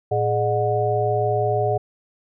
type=tone cluster; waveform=sine; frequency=112.5 / 419.6 / 605 / 731 Hz; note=A2 / G#4 / D#5 / F#5; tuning=+39 / +18 / -49 / -21 cents; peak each=-24 / -23 / -24 / -23 dBFS; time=0.11-1.78 s; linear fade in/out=10 ms; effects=none